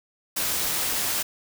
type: noise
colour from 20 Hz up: white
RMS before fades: -26 dBFS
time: 0.36-1.23 s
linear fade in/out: 10 ms
effects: none